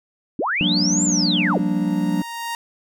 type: linear two-way sweep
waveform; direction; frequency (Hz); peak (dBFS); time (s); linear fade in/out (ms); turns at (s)
sine; up then down; 196 to 7459 to 196; -19; 0.39-1.59; 2; 1.04
type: chord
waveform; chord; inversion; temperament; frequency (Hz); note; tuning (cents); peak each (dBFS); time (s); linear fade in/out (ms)
triangle; G minor seventh; third; equal with one note detuned; 177.05 / 196 / 233.1 / 293.7; F3 / G3 / Bb3 / D4; +24 / 0 / 0 / 0; -21 / -22 / -24 / -21; 0.61-2.22; 0
type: tone with exponential growth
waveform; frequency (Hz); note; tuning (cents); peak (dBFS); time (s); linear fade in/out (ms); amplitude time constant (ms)
sawtooth; 932.3; A#5; 0; -20; 0.84-2.55; 1; 370
effects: none